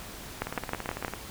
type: two click trains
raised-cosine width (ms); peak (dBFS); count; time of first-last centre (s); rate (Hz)
0.5; -13 / -18; 5 / 13; 0.42-1.048 / 0.47-1.137; 6.37 / 18
effects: pink hiss -43 dBFS RMS until 1.3 s